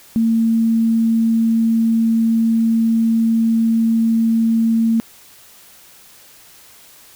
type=tone; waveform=sine; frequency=226.7 Hz; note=A#3; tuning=48 cents flat; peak=-12 dBFS; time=0.16-5 s; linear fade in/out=0 ms; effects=white hiss -45 dBFS RMS until 7.15 s